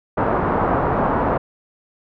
white low-pass noise, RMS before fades -19 dBFS, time 0.17-1.38 s, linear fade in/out 10 ms, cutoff 1100 Hz, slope 24 dB/octave, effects none

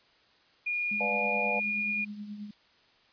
sine tone, 2431 Hz, D#7, 41 cents flat, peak -28 dBFS, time 0.66-2.05 s, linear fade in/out 10 ms
violet noise, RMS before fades -48 dBFS, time 0.73-2.54 s, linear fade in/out 2 ms
sine tone with tremolo, 207.7 Hz, G#3, in tune, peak -35 dBFS, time 0.91-2.51 s, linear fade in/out 5 ms, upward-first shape triangle, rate 9.4 Hz, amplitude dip 60%
sine chord, B diminished seventh, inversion none, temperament just, 493.9 / 592.7 / 711.2 / 853.4 Hz, B4 / D5 / F5 / Ab5, 0 / +16 / +31 / +47 cents, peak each -35 dBFS, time 1-1.6 s, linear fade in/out 10 ms
effects white hiss -63 dBFS RMS until 3.12 s + resampled to 11025 Hz

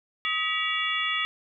sine tone cluster, 1263 / 1942 / 2281 / 2805 / 3403 Hz, D#6 / B6 / C#7 / F7 / G#7, +26 / -30 / +49 / +7 / +41 cents, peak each -31 dBFS, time 0.25-1.25 s, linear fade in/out 0 ms, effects none

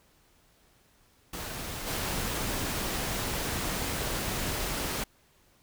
pink noise with level steps, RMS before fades -37 / -32 dBFS, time 1.33-5.04 s, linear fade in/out 5 ms, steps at 1.86 s, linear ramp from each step 20 ms, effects pink hiss -64 dBFS RMS until 5.62 s

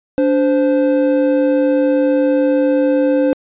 triangle tone pair together, 290 / 519 Hz, D4 / C5, -22 / -14 cents, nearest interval minor seventh, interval 1008 cents, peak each -12 dBFS, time 0.18-3.33 s, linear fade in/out 0 ms, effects resampled to 8000 Hz

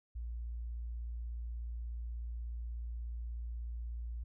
sine tone, 58.27 Hz, A#1, in tune, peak -38 dBFS, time 0.15-4.24 s, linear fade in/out 10 ms, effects none

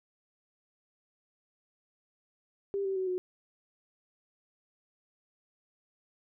sine tone with pitch steps, 397 / 386.1 / 375.6 / 365.3 Hz, G4 / G4 / F#4 / F#4, +22 / -26 / +26 / -22 cents, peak -29 dBFS, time 2.74-3.18 s, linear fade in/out 0 ms, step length 110 ms, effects none

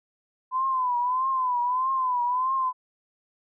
sine tone with vibrato, 1014 Hz, B5, 45 cents sharp, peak -22 dBFS, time 0.51-2.73 s, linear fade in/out 50 ms, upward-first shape triangle, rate 1.6 Hz, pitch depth 100 cents each way, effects none

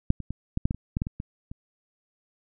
clicks, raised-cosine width 5 ms, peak -6 / -23 / -19 / -13 / -9 / -14 / -25 / -13 / -13 / -19 / -20 / -25 dBFS, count 12, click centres 0.104 / 0.203 / 0.306 / 0.574 / 0.655 / 0.709 / 0.746 / 0.969 / 1.019 / 1.069 / 1.201 / 1.515 s, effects none

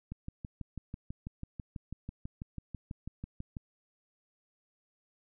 click train, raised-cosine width 5 ms, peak -27 dBFS, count 22, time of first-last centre 0.12-3.568 s, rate 6.09 Hz, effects none

